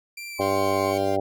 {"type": "tone with pitch glide", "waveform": "sawtooth", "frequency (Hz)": [2360, 2256], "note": ["D7", "C#7"], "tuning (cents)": [8, 30], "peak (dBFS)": -31, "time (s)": [0.17, 0.98], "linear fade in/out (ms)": 5, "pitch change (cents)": -78, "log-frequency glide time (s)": [0.29, 0.52]}
{"type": "tone", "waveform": "sine", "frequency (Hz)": 1046.5, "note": "C6", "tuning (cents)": 0, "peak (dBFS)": -28, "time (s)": [0.38, 0.95], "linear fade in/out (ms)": 50}
{"type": "harmonic tone", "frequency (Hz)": 98, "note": "G2", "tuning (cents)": 0, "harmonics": [1, 2, 3, 4, 5, 6, 7, 8], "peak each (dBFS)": [-34, -37, -30, -27, -32, -26, -30, -29], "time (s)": [0.39, 1.2], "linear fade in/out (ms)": 5}
{"type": "chord", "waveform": "10% pulse", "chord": "F suspended second", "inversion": "none", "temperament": "equal", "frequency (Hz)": [698.5, 784, 1046.5], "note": ["F5", "G5", "C6"], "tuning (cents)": [0, 0, 0], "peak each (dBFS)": -34, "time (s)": [0.4, 1.17], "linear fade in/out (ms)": 20}
{"effects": []}